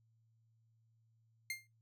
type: tone with exponential decay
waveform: sawtooth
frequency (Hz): 2111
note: C7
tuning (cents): +15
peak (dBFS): -32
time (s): 1.5-1.67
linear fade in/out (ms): 2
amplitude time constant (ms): 35
effects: noise-tail reverb RT60 0.2 s tail -18 dB re dry + added 113 Hz sine -70 dBFS peak until 1.81 s